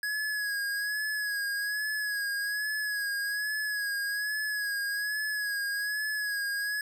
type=tone with vibrato; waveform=square; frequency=1671 Hz; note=G#6; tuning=10 cents sharp; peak=-30 dBFS; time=0.03-6.81 s; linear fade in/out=2 ms; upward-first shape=sine; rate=1.2 Hz; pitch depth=45 cents each way; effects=none